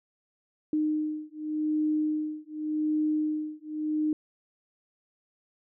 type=beating tone pair; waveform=sine; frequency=306 / 306.87 Hz; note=D#4 / D#4; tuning=-29 / -24 cents; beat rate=0.87 Hz; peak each=-29 dBFS; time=0.73-4.13 s; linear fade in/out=2 ms; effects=none